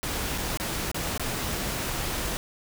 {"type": "noise with dropouts", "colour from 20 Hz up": "pink", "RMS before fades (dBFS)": -30, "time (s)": [0.03, 2.37], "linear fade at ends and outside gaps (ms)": 0, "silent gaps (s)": [[0.378, 0.382], [0.573, 0.599], [0.915, 0.945], [1.177, 1.196]], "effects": []}